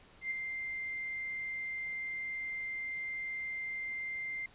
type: tone with ADSR envelope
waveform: sine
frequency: 2093 Hz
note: C7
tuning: in tune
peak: -31 dBFS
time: 0.21-4.46 s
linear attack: 100 ms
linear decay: 10 ms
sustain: -5 dB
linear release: 3 ms
effects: pink hiss -60 dBFS RMS until 4.54 s + resampled to 8000 Hz